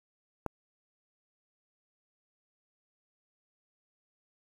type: click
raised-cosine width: 1 ms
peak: -18 dBFS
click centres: 0.463 s
effects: 8-bit